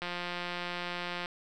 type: click train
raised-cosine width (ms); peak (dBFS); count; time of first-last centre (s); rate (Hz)
0.3; -20; 219; 0.02-1.259; 176
effects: none